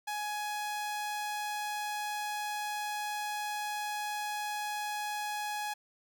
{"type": "tone", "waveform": "sawtooth", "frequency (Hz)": 837, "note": "G#5", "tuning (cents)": 13, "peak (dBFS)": -30, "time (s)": [0.07, 5.74], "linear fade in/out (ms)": 10, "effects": []}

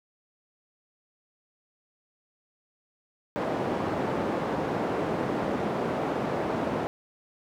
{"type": "band-pass noise", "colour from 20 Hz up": "white", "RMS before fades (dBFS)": -29, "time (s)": [3.36, 6.87], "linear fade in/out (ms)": 0, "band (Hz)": [140, 640], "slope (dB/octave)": 12, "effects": []}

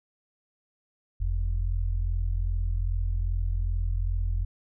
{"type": "tone pair together", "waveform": "sine", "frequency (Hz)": [43.4, 85.9], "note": ["F1", "F2"], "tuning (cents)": [-10, -28], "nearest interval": "octave", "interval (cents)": 1182, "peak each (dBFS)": [-25, -30], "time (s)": [1.2, 4.45], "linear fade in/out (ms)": 10, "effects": []}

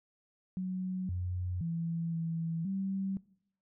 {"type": "tone with pitch steps", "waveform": "sine", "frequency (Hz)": [185.2, 90.2, 166.7, 164.7, 193.2], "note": ["F#3", "F#2", "E3", "E3", "G3"], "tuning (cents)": [2, -44, 20, -1, -25], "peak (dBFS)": -32, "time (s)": [0.57, 3.17], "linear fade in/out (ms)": 0, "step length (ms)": 520, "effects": ["noise-tail reverb RT60 0.7 s tail -21 dB re dry"]}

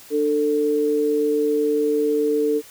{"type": "tone pair together", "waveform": "sine", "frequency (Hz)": [297.3, 445.5], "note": ["D4", "A4"], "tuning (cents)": [21, 22], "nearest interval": "perfect fifth", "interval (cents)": 701, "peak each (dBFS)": [-23, -18], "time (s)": [0.1, 2.62], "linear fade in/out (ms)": 50, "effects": ["white hiss -45 dBFS RMS until 2.7 s"]}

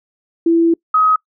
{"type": "tone pair in turn", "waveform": "sine", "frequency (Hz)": [333.5, 1265.7], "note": ["E4", "D#6"], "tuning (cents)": [20, 29], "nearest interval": "octave + major seventh", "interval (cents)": 2309, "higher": "second", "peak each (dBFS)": -9, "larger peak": "neither", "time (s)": [[0.46, 0.74], [0.94, 1.16]], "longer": "first", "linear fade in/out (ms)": 5, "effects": ["noise-tail reverb RT60 0.1 s tail -25 dB re dry"]}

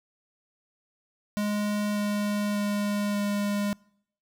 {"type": "tone with pitch steps", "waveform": "square", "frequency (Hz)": [207.7, 206.5, 205.3, 204.1], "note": ["G#3", "G#3", "G#3", "G#3"], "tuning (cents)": [0, -10, -20, -30], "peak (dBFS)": -26, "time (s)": [1.37, 3.73], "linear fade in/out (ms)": 0, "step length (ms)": 590, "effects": ["noise-tail reverb RT60 0.7 s tail -26 dB re dry"]}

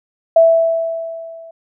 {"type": "tone with level ramp", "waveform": "sine", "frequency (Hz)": 659.3, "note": "E5", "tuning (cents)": 0, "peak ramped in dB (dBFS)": [-4, -34], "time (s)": [0.36, 1.51], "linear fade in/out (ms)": 5, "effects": []}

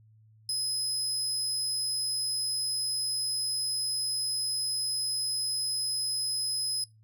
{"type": "tone", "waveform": "30% pulse", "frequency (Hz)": 5070, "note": "D#8", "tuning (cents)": 32, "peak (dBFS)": -24, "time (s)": [0.49, 6.84], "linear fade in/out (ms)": 2, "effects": ["noise-tail reverb RT60 0.2 s tail -21 dB re dry", "added 109 Hz sine -56 dBFS peak until 7.03 s"]}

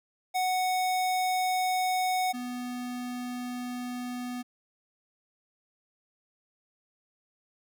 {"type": "tone pair in turn", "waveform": "square", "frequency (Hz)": [740, 246.9], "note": ["F#5", "B3"], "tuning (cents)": [0, 0], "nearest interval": "octave + perfect fifth", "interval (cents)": 1900, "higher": "first", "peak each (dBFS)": [-26, -34], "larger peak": "first", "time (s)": [[0.34, 2.33], [2.33, 4.43]], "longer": "second", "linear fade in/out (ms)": 20, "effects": []}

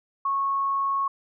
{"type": "tone", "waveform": "sine", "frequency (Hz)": 1100, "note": "C#6", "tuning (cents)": -14, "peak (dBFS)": -22, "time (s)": [0.25, 1.08], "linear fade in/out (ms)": 5, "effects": []}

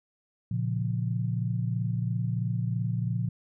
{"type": "chord", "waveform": "sine", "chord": "Bb minor", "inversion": "none", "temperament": "equal with one note detuned", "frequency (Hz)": [116.54, 139.56, 174.61], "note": ["Bb2", "Db3", "F3"], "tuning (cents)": [0, 12, 0], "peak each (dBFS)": [-28, -33, -32], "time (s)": [0.51, 3.29], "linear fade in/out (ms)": 5, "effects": []}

